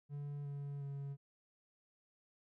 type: tone with pitch steps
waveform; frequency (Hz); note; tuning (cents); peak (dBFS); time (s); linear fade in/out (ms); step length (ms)
triangle; 144 / 141.94 / 139.9; D3 / C#3 / C#3; -34 / +41 / +16; -39; 0.09-1.17; 50; 360
effects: none